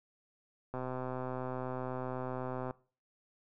click train, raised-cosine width 1 ms, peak -25 dBFS, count 253, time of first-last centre 0.74-2.709 s, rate 128 Hz, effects noise-tail reverb RT60 0.4 s tail -21 dB re dry

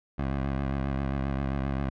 15% pulse tone with vibrato, 68 Hz, C#2, 33 cents flat, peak -21 dBFS, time 0.18-1.9 s, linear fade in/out 10 ms, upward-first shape sine, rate 7.5 Hz, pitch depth 56 cents each way, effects low-pass 2000 Hz 12 dB/octave

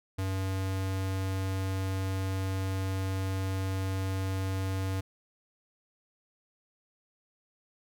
square tone, 95.4 Hz, G2, 47 cents flat, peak -30 dBFS, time 0.18-5.01 s, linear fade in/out 10 ms, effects none

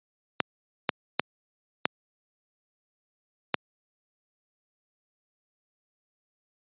clicks, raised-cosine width 0.3 ms, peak -5 dBFS, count 5, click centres 0.403 / 0.892 / 1.196 / 1.855 / 3.543 s, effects high-pass 150 Hz 12 dB/octave + resampled to 8000 Hz

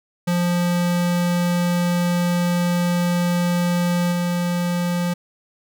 square tone with level steps, 175.3 Hz, F3, 7 cents sharp, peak -18 / -20 dBFS, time 0.27-5.14 s, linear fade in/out 10 ms, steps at 4.11 s, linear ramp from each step 20 ms, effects none

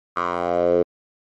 10% pulse tone with band-pass filter sweep, 87.4 Hz, F2, 2 cents sharp, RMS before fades -20 dBFS, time 0.16-0.83 s, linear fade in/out 10 ms, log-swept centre 1200 to 440 Hz, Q 4.5, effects MP3 48 kbps

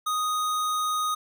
square tone, 1244.5 Hz, D#6, in tune, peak -25 dBFS, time 0.06-1.15 s, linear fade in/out 10 ms, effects none

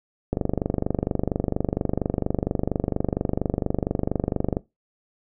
click train, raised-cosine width 2 ms, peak -9 dBFS, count 104, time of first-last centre 0.33-4.569 s, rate 24.3 Hz, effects noise-tail reverb RT60 0.2 s tail -19 dB re dry

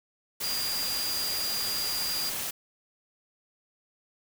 sine tone in noise, 4810 Hz, D8, 41 cents sharp, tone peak -30 dBFS, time 0.43-2.3 s, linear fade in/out 10 ms, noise white, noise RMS -33 dBFS, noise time 0.4-2.51 s, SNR 0 dB, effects none

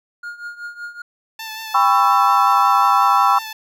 triangle tone with tremolo, 1422 Hz, F6, 31 cents sharp, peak -24 dBFS, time 0.23-1.02 s, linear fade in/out 5 ms, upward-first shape triangle, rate 5.3 Hz, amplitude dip 85%
10% pulse tone with vibrato, 881 Hz, A5, 2 cents sharp, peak -20 dBFS, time 1.39-3.53 s, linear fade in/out 5 ms, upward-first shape sine, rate 5.6 Hz, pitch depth 23 cents each way
sine chord, C# half-diminished seventh, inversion second, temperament just, 798.3 / 997.9 / 1108.7 / 1330.5 Hz, G5 / B5 / C#6 / E6, +31 / +18 / 0 / +16 cents, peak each -17 dBFS, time 1.74-3.39 s, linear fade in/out 10 ms
effects none

